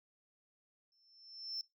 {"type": "tone with exponential growth", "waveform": "sine", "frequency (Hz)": 5340, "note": "E8", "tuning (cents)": 22, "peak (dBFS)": -34, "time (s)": [0.92, 1.61], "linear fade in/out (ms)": 1, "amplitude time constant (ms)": 150, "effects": ["noise-tail reverb RT60 0.2 s tail -24 dB re dry", "tanh soft clip ceiling -34 dBFS"]}